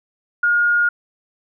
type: tone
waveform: sine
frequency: 1427 Hz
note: F6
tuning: 37 cents sharp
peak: -13 dBFS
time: 0.43-0.89 s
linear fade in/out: 5 ms
effects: none